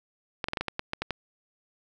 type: clicks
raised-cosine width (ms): 0.3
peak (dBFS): -13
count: 10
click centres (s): 0.442 / 0.485 / 0.534 / 0.572 / 0.61 / 0.683 / 0.794 / 0.934 / 1.02 / 1.107
effects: none